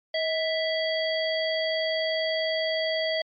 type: harmonic tone with a mistuned harmonic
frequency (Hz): 659.3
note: E5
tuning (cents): 0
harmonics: 1 / 3 / 5 / 7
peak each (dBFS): -26 / -31 / -32 / -34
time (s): 0.14-3.22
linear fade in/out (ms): 5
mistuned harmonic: 1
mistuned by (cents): -57
effects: MP3 64 kbps